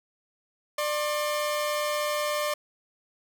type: tone pair together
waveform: sawtooth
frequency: 595 / 1073.4 Hz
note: D5 / C6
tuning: +22 / +44 cents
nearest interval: minor seventh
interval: 1022 cents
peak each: -23 / -29 dBFS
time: 0.78-2.54 s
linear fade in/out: 5 ms
effects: none